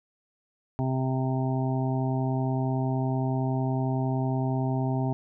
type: harmonic tone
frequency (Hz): 130.81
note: C3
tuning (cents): 0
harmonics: 1 / 2 / 3 / 5 / 6 / 7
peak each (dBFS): -26 / -30 / -36 / -36 / -37 / -39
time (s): 0.79-5.13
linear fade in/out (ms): 0
effects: none